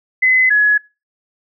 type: tone pair in turn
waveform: sine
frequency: 2031 / 1687.3 Hz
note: B6 / G#6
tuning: +48 / +27 cents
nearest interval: minor third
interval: 321 cents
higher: first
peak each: -9 dBFS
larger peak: neither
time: 0.22-0.5 / 0.5-0.78 s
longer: neither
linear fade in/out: 10 ms
effects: noise-tail reverb RT60 0.3 s tail -25 dB re dry